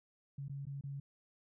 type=tone with dropouts; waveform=sine; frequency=139.4 Hz; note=C#3; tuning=10 cents sharp; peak=-40 dBFS; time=0.38-1 s; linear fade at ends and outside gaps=5 ms; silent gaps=0.483-0.495 / 0.654-0.667 / 0.811-0.837 s; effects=none